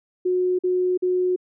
sine tone bursts, 364.4 Hz, F#4, 26 cents flat, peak -18 dBFS, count 3, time 0.25-1.362 s, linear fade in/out 10 ms, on 340 ms, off 46 ms, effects none

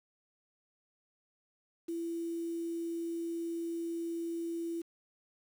sine tone with quantisation, 335.2 Hz, E4, 29 cents sharp, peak -34 dBFS, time 1.88-4.82 s, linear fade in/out 10 ms, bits 9, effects none

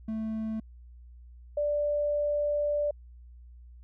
triangle / sine tone pair in turn, 220 / 587.3 Hz, A3 / D5, 0 / 0 cents, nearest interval octave + perfect fourth, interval 1700 cents, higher second, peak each -28 / -25 dBFS, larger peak second, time 0.08-0.6 / 1.57-2.91 s, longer second, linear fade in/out 5 ms, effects added 60 Hz sine -47 dBFS peak until 3.83 s

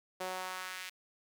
sawtooth tone with high-pass filter sweep, 185 Hz, F#3, in tune, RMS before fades -41 dBFS, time 0.2-0.9 s, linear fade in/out 10 ms, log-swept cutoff 520 to 2300 Hz, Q 1.4, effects none

